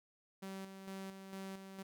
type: tone with tremolo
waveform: sawtooth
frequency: 192.7 Hz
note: G3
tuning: 29 cents flat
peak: -40 dBFS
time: 0.42-1.83 s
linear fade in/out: 10 ms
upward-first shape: square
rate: 2.2 Hz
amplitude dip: 50%
effects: none